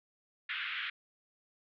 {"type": "band-pass noise", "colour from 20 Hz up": "pink", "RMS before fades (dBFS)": -38, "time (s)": [0.49, 0.9], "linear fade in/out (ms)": 5, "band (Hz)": [1400, 3400], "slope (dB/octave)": 48, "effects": []}